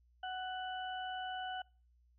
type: harmonic tone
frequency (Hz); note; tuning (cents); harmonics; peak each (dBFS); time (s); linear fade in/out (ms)
744; F#5; +9; 1 / 2 / 4; -40 / -45 / -48; 0.23-1.62; 5
effects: noise-tail reverb RT60 0.4 s tail -26 dB re dry + added 60 Hz sine -66 dBFS peak until 2.18 s